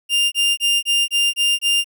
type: tone bursts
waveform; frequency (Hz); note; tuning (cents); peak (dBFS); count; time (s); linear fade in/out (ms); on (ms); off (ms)
40% pulse; 2800; F7; +4; -13; 7; 0.09-1.844; 50; 230; 24
effects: none